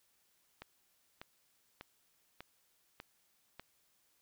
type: click train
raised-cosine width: 0.3 ms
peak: -30 dBFS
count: 6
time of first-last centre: 0.62-3.596 s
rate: 1.68 Hz
effects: white hiss -74 dBFS RMS until 4.21 s